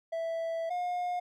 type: tone pair in turn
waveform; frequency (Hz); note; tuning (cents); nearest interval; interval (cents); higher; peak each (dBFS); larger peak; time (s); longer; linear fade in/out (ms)
triangle; 659.3 / 714.7; E5 / F5; 0 / +40; minor second; 140; second; -29 / -28; second; 0.12-0.7 / 0.7-1.2; first; 10
effects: none